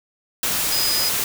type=tone in noise; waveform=sine; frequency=4978 Hz; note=D#8; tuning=in tune; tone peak=-21 dBFS; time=0.72-1.09 s; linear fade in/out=2 ms; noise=white; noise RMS=-22 dBFS; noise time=0.43-1.24 s; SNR=-2 dB; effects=none